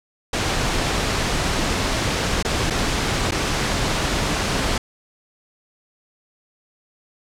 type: noise with dropouts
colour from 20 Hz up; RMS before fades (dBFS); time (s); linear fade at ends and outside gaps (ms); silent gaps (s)
pink; -21; 0.33-4.78; 5; 2.427-2.448 / 2.701-2.705 / 3.31-3.319
effects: low-pass 7000 Hz 12 dB/octave